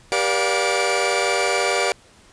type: tone cluster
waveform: sawtooth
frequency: 394.8 / 481.1 / 583 / 711 / 2324 Hz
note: G4 / B4 / D5 / F5 / D7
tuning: +12 / -45 / -13 / +31 / -19 cents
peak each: -21 dBFS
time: 0.12-1.92 s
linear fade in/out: 0 ms
effects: pink hiss -51 dBFS RMS until 2.32 s + resampled to 22050 Hz